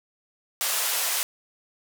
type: band-pass noise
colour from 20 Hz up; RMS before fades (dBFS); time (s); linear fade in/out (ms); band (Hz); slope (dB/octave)
white; -26; 0.61-1.23; 0; 530 to 16000; 24
effects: none